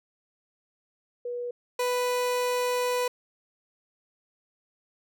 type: tone pair in turn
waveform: sine / 30% pulse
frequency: 485.4 / 494.7 Hz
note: B4 / B4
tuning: -30 / +3 cents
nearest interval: unison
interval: 33 cents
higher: second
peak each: -30 / -22 dBFS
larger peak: second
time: 1.25-1.51 / 1.79-3.08 s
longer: second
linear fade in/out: 5 ms
effects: none